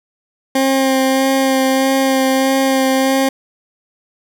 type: tone with vibrato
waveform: 20% pulse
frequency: 266.1 Hz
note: C4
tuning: 29 cents sharp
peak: -7 dBFS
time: 0.55-3.29 s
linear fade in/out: 5 ms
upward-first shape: sine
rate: 1.6 Hz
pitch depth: 14 cents each way
effects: none